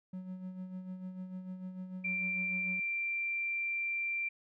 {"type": "tone with tremolo", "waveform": "triangle", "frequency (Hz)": 185, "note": "F#3", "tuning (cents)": 0, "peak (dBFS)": -36, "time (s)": [0.13, 2.8], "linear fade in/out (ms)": 5, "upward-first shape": "sine", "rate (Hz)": 6.7, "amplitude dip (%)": 55}
{"type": "tone", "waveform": "sine", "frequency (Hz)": 2360, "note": "D7", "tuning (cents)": 8, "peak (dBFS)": -32, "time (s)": [2.04, 4.29], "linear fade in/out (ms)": 10}
{"effects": []}